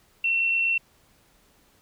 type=tone with amplitude modulation; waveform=sine; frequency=2710 Hz; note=E7; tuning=47 cents sharp; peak=-19 dBFS; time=0.24-0.78 s; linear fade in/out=5 ms; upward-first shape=sine; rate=68.2 Hz; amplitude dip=30%; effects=pink hiss -61 dBFS RMS until 1.81 s